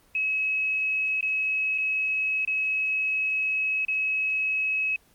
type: tone with dropouts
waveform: sine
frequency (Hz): 2566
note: E7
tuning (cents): -47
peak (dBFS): -23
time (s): 0.15-4.96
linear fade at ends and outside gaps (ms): 2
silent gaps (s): 1.209-1.227 / 1.779-1.783 / 2.45-2.475 / 3.85-3.883
effects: pink hiss -60 dBFS RMS until 5.14 s + Opus 24 kbps